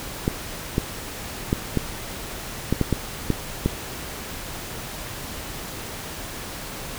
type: clicks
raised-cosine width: 3 ms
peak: -6 dBFS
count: 9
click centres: 0.279 / 0.781 / 1.529 / 1.773 / 2.726 / 2.813 / 2.927 / 3.303 / 3.66 s
effects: pink hiss -34 dBFS RMS until 6.98 s